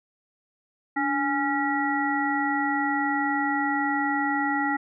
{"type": "harmonic tone with a mistuned harmonic", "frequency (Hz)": 276.1, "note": "C#4", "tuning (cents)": -7, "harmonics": [1, 3, 5, 7], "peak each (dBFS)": [-27, -27, -31, -28], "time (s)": [0.96, 4.77], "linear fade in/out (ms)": 10, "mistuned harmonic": 1, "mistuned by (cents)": 81, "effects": []}